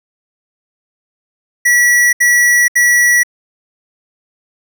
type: tone bursts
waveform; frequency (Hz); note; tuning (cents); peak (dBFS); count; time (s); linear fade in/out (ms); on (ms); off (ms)
square; 1940; B6; -31; -8; 3; 1.65-3.234; 10; 480; 72
effects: none